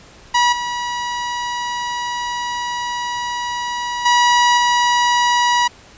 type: tone with level steps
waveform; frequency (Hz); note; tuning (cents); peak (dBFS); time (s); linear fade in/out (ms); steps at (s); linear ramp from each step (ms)
sawtooth; 968; B5; -35; -8 / -17 / -7 / -9; 0.34-5.68; 10; 0.52 / 4.05 / 4.57; 10
effects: pink hiss -44 dBFS RMS until 5.97 s + resampled to 16000 Hz